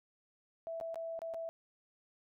sine tone with dropouts, 659.3 Hz, E5, in tune, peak -38 dBFS, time 0.67-1.49 s, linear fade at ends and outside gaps 0 ms, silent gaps 0.801-0.811 / 0.944-0.957 / 1.191-1.218 / 1.338-1.344 s, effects none

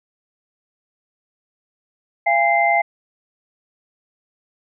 sine tone cluster, 684 / 815 / 2082 Hz, F5 / G#5 / C7, -36 / -33 / -9 cents, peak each -18 dBFS, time 2.26-2.82 s, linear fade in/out 10 ms, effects none

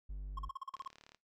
triangle tone, 49 Hz, G1, in tune, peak -38 dBFS, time 0.09-0.49 s, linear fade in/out 10 ms
triangle tone bursts, 1072 Hz, C6, 42 cents sharp, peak -37 dBFS, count 9, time 0.37-0.878 s, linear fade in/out 5 ms, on 20 ms, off 41 ms
click train, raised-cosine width 0.2 ms, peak -38 dBFS, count 16, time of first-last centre 0.74-1.147 s, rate 36.9 Hz
effects noise-tail reverb RT60 0.2 s tail -22 dB re dry

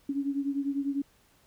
sine beating tone pair, 277.2 / 287.2 Hz, C#4 / D4, 0 / -39 cents, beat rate 10 Hz, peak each -29 / -33 dBFS, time 0.09-1.02 s, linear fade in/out 5 ms, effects pink hiss -64 dBFS RMS until 1.46 s

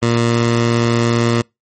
15% pulse tone, 117.4 Hz, A#2, 13 cents sharp, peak -6 dBFS, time 0.02-1.42 s, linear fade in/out 10 ms, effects noise-tail reverb RT60 0.2 s tail -26 dB re dry + MP3 32 kbps

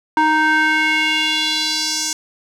square tone with band-pass filter sweep, 311.1 Hz, D#4, in tune, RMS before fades -17 dBFS, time 0.17-2.13 s, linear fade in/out 2 ms, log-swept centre 1100 to 6500 Hz, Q 2.7, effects none

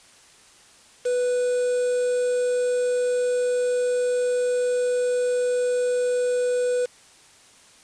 triangle tone with quantisation, 493.9 Hz, B4, in tune, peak -18 dBFS, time 1.05-6.86 s, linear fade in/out 10 ms, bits 6, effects white hiss -52 dBFS RMS until 7.83 s + resampled to 22050 Hz

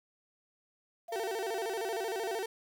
sine tone with tremolo, 685 Hz, F5, 34 cents flat, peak -38 dBFS, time 1.08-2.39 s, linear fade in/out 10 ms, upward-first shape triangle, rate 2.6 Hz, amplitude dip 45%
35% pulse tone with vibrato, 415.3 Hz, G#4, in tune, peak -32 dBFS, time 1.12-2.46 s, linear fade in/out 5 ms, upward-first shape square, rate 13 Hz, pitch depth 150 cents each way
effects 10-bit

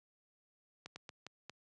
slowing click train, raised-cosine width 0.2 ms, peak -29 dBFS, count 5, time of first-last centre 0.86-1.496 s, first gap 100 ms, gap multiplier 1.32, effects high-pass 100 Hz 12 dB/octave + resampled to 24000 Hz

